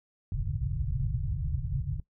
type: low-pass noise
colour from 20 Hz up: white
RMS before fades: -31 dBFS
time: 0.32-2 s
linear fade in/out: 2 ms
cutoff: 150 Hz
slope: 96 dB/octave
effects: noise-tail reverb RT60 0.1 s tail -18 dB re dry